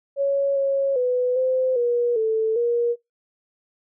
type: tone with pitch steps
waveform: sine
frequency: 556 / 549 / 498.3 / 516 / 480.1 / 441.8 / 474.4 Hz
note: C#5 / C#5 / B4 / C5 / B4 / A4 / A#4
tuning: +5 / -17 / +15 / -24 / -49 / +7 / +30 cents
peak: -18 dBFS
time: 0.16-2.96 s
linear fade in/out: 50 ms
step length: 400 ms
effects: noise-tail reverb RT60 0.2 s tail -25 dB re dry